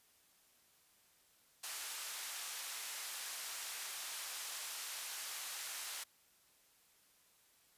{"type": "band-pass noise", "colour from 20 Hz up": "white", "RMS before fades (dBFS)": -45, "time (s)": [1.63, 6.04], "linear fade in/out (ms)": 10, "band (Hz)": [840, 11000], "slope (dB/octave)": 12, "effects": ["white hiss -70 dBFS RMS until 7.77 s", "resampled to 32000 Hz"]}